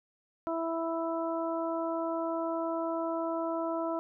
harmonic tone, 329.6 Hz, E4, in tune, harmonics 1 / 2 / 3 / 4, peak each -34 / -33 / -38 / -40 dBFS, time 0.47-3.99 s, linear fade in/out 0 ms, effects none

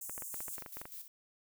pink high-pass noise, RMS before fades -44 dBFS, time 0.01-0.56 s, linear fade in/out 5 ms, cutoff 6900 Hz, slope 48 dB/octave
clicks, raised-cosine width 0.5 ms, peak -30 dBFS, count 12, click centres 0.096 / 0.179 / 0.222 / 0.343 / 0.405 / 0.482 / 0.582 / 0.623 / 0.662 / 0.77 / 0.815 / 0.855 s
violet noise with tremolo, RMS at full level -46 dBFS, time 0.33-1.08 s, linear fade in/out 2 ms, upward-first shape square, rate 5.1 Hz, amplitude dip 60%
effects none

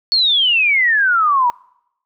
sine exponential sweep, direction down, 4435 to 940 Hz, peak -11 dBFS, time 0.12-1.5 s, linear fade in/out 0 ms, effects noise-tail reverb RT60 0.8 s tail -26 dB re dry

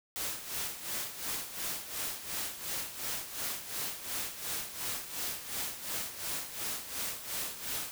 white noise with tremolo, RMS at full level -35 dBFS, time 0.16-7.91 s, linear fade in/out 0 ms, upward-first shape sine, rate 2.8 Hz, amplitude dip 70%, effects none

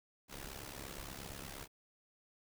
pink noise with amplitude modulation, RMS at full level -44 dBFS, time 0.28-1.68 s, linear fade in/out 50 ms, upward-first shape sine, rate 68.5 Hz, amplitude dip 80%, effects none

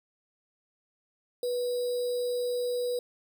sine tone with sample-and-hold, 490.4 Hz, B4, 12 cents flat, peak -27 dBFS, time 1.43-2.99 s, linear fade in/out 2 ms, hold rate 4410 Hz, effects none

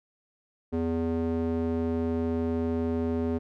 square tone with band-pass filter, 82.41 Hz, E2, in tune, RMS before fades -28 dBFS, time 0.72-3.39 s, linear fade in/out 20 ms, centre 330 Hz, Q 2, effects none

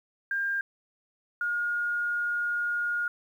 sine tone pair in turn, 1600 / 1428.1 Hz, G6 / F6, +35 / +38 cents, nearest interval major second, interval 197 cents, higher first, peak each -26 dBFS, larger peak neither, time 0.31-0.61 / 1.41-3.08 s, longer second, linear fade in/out 2 ms, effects 10-bit

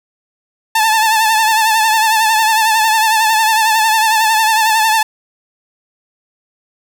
sawtooth tone with vibrato, 880 Hz, A5, in tune, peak -6 dBFS, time 0.75-5.03 s, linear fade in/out 5 ms, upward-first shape triangle, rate 11 Hz, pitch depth 63 cents each way, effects none

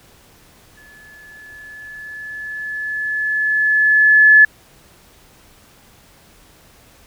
sine tone with exponential growth, 1721 Hz, A6, 39 cents flat, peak -4 dBFS, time 0.77-4.45 s, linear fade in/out 5 ms, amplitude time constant 800 ms, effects pink hiss -49 dBFS RMS until 7.06 s

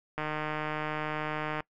click train, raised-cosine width 0.5 ms, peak -18 dBFS, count 219, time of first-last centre 0.18-1.605 s, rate 153 Hz, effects noise-tail reverb RT60 0.1 s tail -23 dB re dry

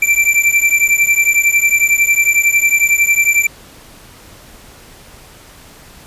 square beating tone pair, 2341 / 2352 Hz, D7 / D7, -6 / +2 cents, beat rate 11 Hz, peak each -13 / -14 dBFS, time 0.02-3.47 s, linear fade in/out 5 ms, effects pink hiss -40 dBFS RMS until 6.06 s + resampled to 32000 Hz

